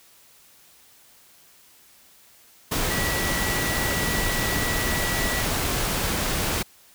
sine tone in noise, 1945 Hz, B6, 27 cents flat, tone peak -29 dBFS, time 2.9-5.43 s, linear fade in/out 10 ms, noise pink, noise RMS -25 dBFS, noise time 2.71-6.63 s, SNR -7 dB, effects white hiss -54 dBFS RMS until 6.94 s

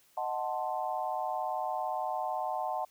sine chord, D# diminished seventh, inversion none, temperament equal, 622.3 / 740 / 880 / 1046.5 Hz, D#5 / F#5 / A5 / C6, 0 / 0 / 0 / 0 cents, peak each -38 / -34 / -36 / -40 dBFS, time 0.17-2.85 s, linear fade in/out 5 ms, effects white hiss -65 dBFS RMS until 2.9 s

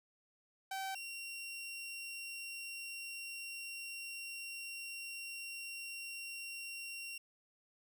sawtooth tone pair in turn, 771 / 2748 Hz, G5 / F7, -29 / -29 cents, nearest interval octave + minor seventh, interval 2200 cents, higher second, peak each -35 / -40 dBFS, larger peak first, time 0.71-0.95 / 0.95-7.18 s, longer second, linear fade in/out 5 ms, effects none

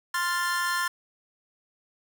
45% pulse chord, F major, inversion second, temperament equal, 1046.5 / 1396.9 / 1760 Hz, C6 / F6 / A6, 0 / 0 / 0 cents, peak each -29 / -31 / -29 dBFS, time 0.14-0.88 s, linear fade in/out 5 ms, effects none

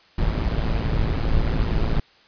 brown noise with amplitude modulation, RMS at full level -18 dBFS, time 0.18-2 s, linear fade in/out 5 ms, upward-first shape sine, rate 112 Hz, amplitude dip 65%, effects white hiss -54 dBFS RMS until 2.27 s + resampled to 11025 Hz

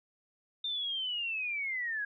sine linear sweep, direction down, 3624 to 1625 Hz, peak -32 dBFS, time 0.64-2.05 s, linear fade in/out 5 ms, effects none

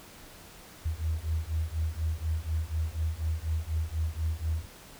sine beating tone pair, 77.78 / 81.88 Hz, D#2 / E2, 0 / -11 cents, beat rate 4.1 Hz, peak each -31 dBFS, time 0.85-4.66 s, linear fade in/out 10 ms, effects pink hiss -50 dBFS RMS until 4.99 s

